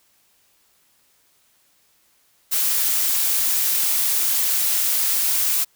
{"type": "noise", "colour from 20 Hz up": "blue", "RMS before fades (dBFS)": -20, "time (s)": [2.51, 5.65], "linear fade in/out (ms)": 20, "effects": ["white hiss -61 dBFS RMS until 5.75 s"]}